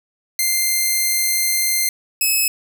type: tone pair in turn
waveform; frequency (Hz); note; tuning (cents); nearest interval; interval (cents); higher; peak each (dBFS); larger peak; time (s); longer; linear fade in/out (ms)
5% pulse; 2093 / 2581; C7 / E7; 0 / -37; major third; 363; second; -6; neither; 0.39-1.89 / 2.21-2.48; first; 2
effects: none